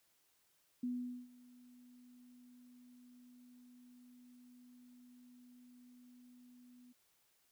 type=tone with ADSR envelope; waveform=sine; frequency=246.9 Hz; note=B3; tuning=in tune; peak=-35 dBFS; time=0.83-6.93 s; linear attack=6 ms; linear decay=440 ms; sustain=-23 dB; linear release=16 ms; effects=white hiss -75 dBFS RMS until 7.51 s